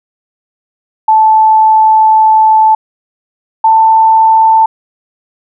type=tone pair in turn; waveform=sine; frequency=874 / 887.7 Hz; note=A5 / A5; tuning=-12 / +15 cents; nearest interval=unison; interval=27 cents; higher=second; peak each=-3 dBFS; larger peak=neither; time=1.08-2.75 / 3.64-4.66 s; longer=first; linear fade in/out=5 ms; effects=none